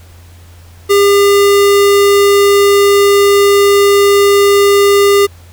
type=tone; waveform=square; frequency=402.5 Hz; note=G4; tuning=46 cents sharp; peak=-6 dBFS; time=0.89-5.27 s; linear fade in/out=20 ms; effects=added 86 Hz sine -35 dBFS peak until 5.52 s + pink hiss -44 dBFS RMS until 5.52 s